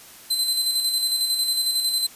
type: tone with tremolo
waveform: sawtooth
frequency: 4065 Hz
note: B7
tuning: 49 cents sharp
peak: -16 dBFS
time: 0.3-2.07 s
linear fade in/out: 10 ms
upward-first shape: square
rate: 11 Hz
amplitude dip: 40%
effects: white hiss -45 dBFS RMS until 2.15 s + resampled to 32000 Hz